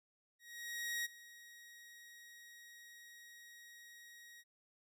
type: tone with ADSR envelope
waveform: sawtooth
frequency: 1891 Hz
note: A#6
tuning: 24 cents sharp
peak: -33 dBFS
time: 0.39-4.44 s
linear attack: 660 ms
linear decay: 20 ms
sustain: -19 dB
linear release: 44 ms
effects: none